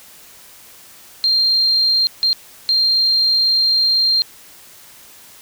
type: tone bursts at uneven times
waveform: sine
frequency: 4186 Hz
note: C8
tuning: in tune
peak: -12 dBFS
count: 3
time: 1.24-2.07 / 2.23-2.33 / 2.69-4.22 s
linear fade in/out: 0 ms
effects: white hiss -43 dBFS RMS until 5.41 s